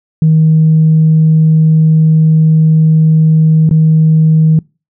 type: tone with dropouts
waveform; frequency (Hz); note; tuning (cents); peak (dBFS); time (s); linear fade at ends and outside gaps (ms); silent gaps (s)
sine; 158.1; D#3; +28; -3; 0.22-4.59; 2; 3.692-3.71
effects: noise-tail reverb RT60 0.3 s tail -26 dB re dry + tanh soft clip ceiling 0 dBFS